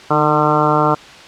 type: harmonic tone with a mistuned harmonic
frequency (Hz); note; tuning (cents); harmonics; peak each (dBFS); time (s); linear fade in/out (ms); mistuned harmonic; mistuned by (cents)
150.7; D3; +45; 1 / 2 / 3 / 4 / 5 / 6 / 7 / 8 / 9; -20 / -20 / -20 / -20 / -20 / -20 / -20 / -20 / -20; 0.1-0.95; 10; 2; +33
effects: white hiss -37 dBFS RMS until 1.27 s + low-pass 4000 Hz 12 dB/octave